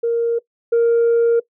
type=tone pair in turn; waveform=sine; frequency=466.2 / 466.2 Hz; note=A#4 / A#4; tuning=0 / 0 cents; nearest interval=unison; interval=0 cents; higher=neither; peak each=-14 / -9 dBFS; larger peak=second; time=0.03-0.39 / 0.72-1.4 s; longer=second; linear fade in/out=10 ms; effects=noise-tail reverb RT60 0.1 s tail -20 dB re dry + tanh soft clip ceiling -10 dBFS